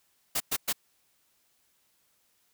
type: noise bursts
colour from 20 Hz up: white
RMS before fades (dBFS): -28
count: 3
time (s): 0.35-0.729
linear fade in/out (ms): 10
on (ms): 53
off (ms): 110
effects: white hiss -70 dBFS RMS until 2.53 s